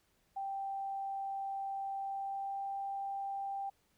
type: tone with pitch glide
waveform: sine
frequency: 784 to 789 Hz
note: G5 to G5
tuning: 0 to +11 cents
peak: -36 dBFS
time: 0.36-3.7 s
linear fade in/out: 10 ms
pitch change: +11 cents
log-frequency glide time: 1.98-2.82 s
effects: pink hiss -74 dBFS RMS until 3.97 s